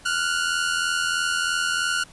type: tone pair together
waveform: sawtooth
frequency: 1396.9 / 1480 Hz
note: F6 / F#6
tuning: 0 / 0 cents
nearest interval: minor second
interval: 100 cents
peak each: -21 dBFS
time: 0.05-2.04 s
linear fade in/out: 10 ms
effects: pink hiss -49 dBFS RMS until 2.12 s + resampled to 24000 Hz